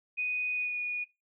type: tone with pitch glide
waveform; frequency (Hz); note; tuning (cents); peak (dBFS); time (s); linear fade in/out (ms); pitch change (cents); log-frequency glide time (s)
sine; 2487 to 2456; D#7 to D#7; -1 to -23; -29; 0.17-1.05; 20; -22; 0.52-0.79
effects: noise-tail reverb RT60 0.2 s tail -17 dB re dry